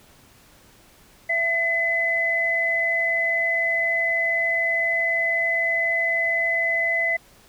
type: tone pair together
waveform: sine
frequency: 668 / 2019 Hz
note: E5 / B6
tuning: +23 / +38 cents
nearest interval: octave + perfect fifth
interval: 1915 cents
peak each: -27 / -20 dBFS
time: 1.29-7.17 s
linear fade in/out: 10 ms
effects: pink hiss -53 dBFS RMS until 7.48 s